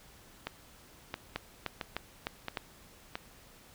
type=two click trains; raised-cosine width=0.3 ms; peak=-17 / -19 dBFS; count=5 / 5; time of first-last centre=1.36-2.572 / 0.47-3.155 s; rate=3.3 / 1.49 Hz; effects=pink hiss -57 dBFS RMS until 3.74 s